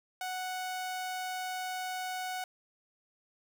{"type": "tone", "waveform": "sawtooth", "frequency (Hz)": 740, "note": "F#5", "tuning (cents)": 0, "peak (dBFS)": -31, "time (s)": [0.21, 2.44], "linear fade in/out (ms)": 2, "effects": []}